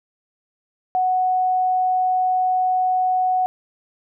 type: tone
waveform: sine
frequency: 740 Hz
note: F#5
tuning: in tune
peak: -16 dBFS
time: 0.95-3.46 s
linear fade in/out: 0 ms
effects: none